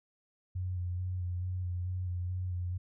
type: tone with vibrato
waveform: sine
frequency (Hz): 90.3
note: F#2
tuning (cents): -42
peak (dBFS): -32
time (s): 0.55-2.78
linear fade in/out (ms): 10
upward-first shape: square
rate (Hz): 2.3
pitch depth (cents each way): 23
effects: none